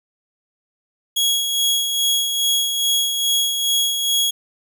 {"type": "tone with tremolo", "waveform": "sawtooth", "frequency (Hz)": 3322, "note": "G#7", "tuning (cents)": 0, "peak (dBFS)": -12, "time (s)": [1.16, 4.31], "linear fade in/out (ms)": 10, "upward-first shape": "sine", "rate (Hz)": 2.4, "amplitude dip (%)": 45, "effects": []}